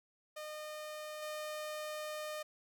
sawtooth tone with level steps, 610 Hz, D#5, 34 cents flat, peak -39 / -36 dBFS, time 0.36-2.43 s, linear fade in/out 10 ms, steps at 1.22 s, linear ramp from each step 5 ms, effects none

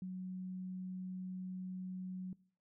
sine tone, 185 Hz, F#3, in tune, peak -40 dBFS, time 0.02-2.33 s, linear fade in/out 2 ms, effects noise-tail reverb RT60 0.5 s tail -22 dB re dry

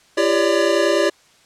square tone cluster, 339.3 / 398.1 / 564 / 594 Hz, F4 / G4 / C#5 / D5, -50 / +27 / +30 / +20 cents, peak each -21 dBFS, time 0.17-1.1 s, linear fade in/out 10 ms, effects white hiss -53 dBFS RMS until 1.45 s + low-pass 7000 Hz 12 dB/octave

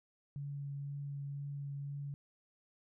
sine tone with vibrato, 141.5 Hz, C#3, 36 cents sharp, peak -39 dBFS, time 0.36-2.14 s, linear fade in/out 0 ms, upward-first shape triangle, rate 2 Hz, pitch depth 12 cents each way, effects none

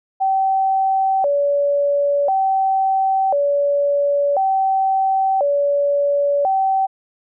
sine tone with vibrato, 663 Hz, E5, 10 cents sharp, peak -14 dBFS, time 0.2-6.87 s, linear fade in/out 20 ms, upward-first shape square, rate 0.48 Hz, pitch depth 260 cents each way, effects none

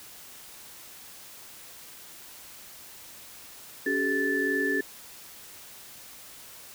sine tone cluster, 280.7 / 382.3 / 424.9 / 1752 Hz, C#4 / G4 / G#4 / A6, +22 / -43 / +40 / -8 cents, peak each -30 / -31 / -32 / -27 dBFS, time 3.86-4.81 s, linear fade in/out 5 ms, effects white hiss -47 dBFS RMS until 6.74 s

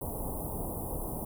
pink band-stop noise, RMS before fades -36 dBFS, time 0.01-1.25 s, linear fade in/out 5 ms, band 980 to 9700 Hz, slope 48 dB/octave, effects none

